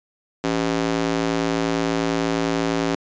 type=tone with high-pass filter; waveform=square; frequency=55.7 Hz; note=A1; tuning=22 cents sharp; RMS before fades=-22 dBFS; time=0.44-2.95 s; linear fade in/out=0 ms; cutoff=270 Hz; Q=1.4; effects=resampled to 16000 Hz